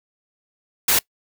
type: noise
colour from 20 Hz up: white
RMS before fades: -17 dBFS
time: 0.88-0.99 s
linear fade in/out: 5 ms
effects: noise-tail reverb RT60 0.1 s tail -22 dB re dry